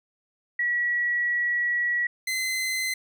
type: tone pair in turn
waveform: sine / sawtooth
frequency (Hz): 1929 / 2053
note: B6 / C7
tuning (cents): -41 / -33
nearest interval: minor second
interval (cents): 108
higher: second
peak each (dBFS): -22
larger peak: neither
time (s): 0.59-2.07 / 2.27-2.94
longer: first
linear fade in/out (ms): 5
effects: none